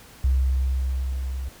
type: tone with level ramp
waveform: sine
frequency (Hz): 65.41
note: C2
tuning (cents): 0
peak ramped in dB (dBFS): -16 to -27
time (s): 0.24-1.49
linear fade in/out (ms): 5
effects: pink hiss -48 dBFS RMS until 1.6 s